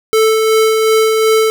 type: tone with tremolo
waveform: square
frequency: 440 Hz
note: A4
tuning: in tune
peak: -8 dBFS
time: 0.13-1.5 s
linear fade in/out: 0 ms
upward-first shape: sine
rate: 2.7 Hz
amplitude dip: 30%
effects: none